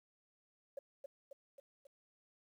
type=tone with echo; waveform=sine; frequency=554.4 Hz; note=C#5; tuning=in tune; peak=-40 dBFS; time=0.77-0.79 s; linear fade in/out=5 ms; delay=270 ms; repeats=4; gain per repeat=-4 dB; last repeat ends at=1.87 s; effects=tanh soft clip ceiling -36 dBFS + 12-bit